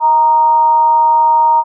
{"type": "tone with amplitude modulation", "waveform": "sine", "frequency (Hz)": 932.3, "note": "A#5", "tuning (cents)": 0, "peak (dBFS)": -5, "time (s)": [0, 1.64], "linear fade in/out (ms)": 50, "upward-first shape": "sine", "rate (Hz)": 299, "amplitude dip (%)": 35, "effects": []}